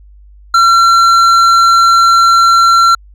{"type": "tone with hard clipping", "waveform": "triangle", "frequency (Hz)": 1360, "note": "F6", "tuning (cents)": -46, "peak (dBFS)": -6, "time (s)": [0.54, 2.95], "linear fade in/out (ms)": 5, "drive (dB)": 12, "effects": ["added 50 Hz sine -36 dBFS peak until 3.14 s"]}